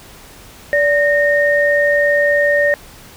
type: tone pair together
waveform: sine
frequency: 580 / 1843 Hz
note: D5 / A#6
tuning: -22 / -20 cents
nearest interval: octave + minor sixth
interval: 2002 cents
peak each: -13 / -14 dBFS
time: 0.73-2.74 s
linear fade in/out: 0 ms
effects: pink hiss -40 dBFS RMS until 3.16 s